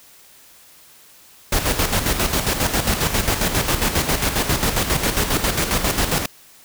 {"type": "noise with tremolo", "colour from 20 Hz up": "pink", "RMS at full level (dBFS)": -18, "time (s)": [1.52, 6.26], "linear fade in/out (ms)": 5, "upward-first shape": "square", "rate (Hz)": 7.4, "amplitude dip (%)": 55, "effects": ["white hiss -48 dBFS RMS until 6.64 s"]}